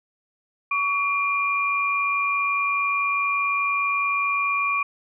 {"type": "tone pair together", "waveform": "sine", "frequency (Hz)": [1131.2, 2397], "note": ["C#6", "D7"], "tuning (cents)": [35, 35], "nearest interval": "octave + minor second", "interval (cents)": 1300, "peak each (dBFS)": -23, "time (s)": [0.71, 4.83], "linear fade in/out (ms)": 5, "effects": []}